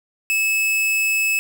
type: tone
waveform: 45% pulse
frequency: 2600 Hz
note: E7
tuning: 24 cents flat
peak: -17 dBFS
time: 0.3-1.39 s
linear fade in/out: 0 ms
effects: none